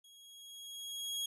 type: tone with level ramp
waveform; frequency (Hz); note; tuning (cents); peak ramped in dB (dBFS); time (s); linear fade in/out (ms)
sawtooth; 3304; G#7; -10; -55 to -31; 0.04-1.26; 5
effects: resampled to 32000 Hz